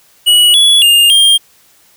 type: tone with pitch steps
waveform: square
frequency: 2924 / 3389 / 2818 / 3206 Hz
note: F#7 / G#7 / F7 / G7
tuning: -21 / +34 / +15 / +38 cents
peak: -5 dBFS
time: 0.26-1.38 s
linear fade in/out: 20 ms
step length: 280 ms
effects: white hiss -48 dBFS RMS until 1.96 s